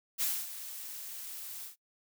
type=noise with ADSR envelope; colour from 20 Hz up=blue; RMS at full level=-30 dBFS; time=0.18-1.76 s; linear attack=34 ms; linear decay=250 ms; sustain=-13 dB; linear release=120 ms; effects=noise-tail reverb RT60 0.1 s tail -21 dB re dry